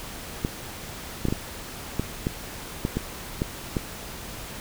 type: clicks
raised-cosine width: 3 ms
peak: -11 dBFS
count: 10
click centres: 0.449 / 1.253 / 1.285 / 1.325 / 1.996 / 2.269 / 2.851 / 2.97 / 3.419 / 3.768 s
effects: pink hiss -38 dBFS RMS until 4.6 s